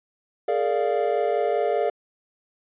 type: chord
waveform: triangle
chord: Bb dominant seventh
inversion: third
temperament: equal with one note detuned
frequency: 415.3 / 460.3 / 587.3 / 698.5 Hz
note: Ab4 / Bb4 / D5 / F5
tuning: 0 / -22 / 0 / 0 cents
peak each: -24 dBFS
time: 0.48-1.9 s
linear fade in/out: 5 ms
effects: resampled to 8000 Hz